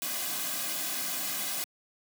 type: noise with comb filter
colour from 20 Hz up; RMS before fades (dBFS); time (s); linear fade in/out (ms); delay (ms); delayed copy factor
white; -33; 0.02-1.64; 0; 2.2; -0.95
effects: high-pass 200 Hz 12 dB/octave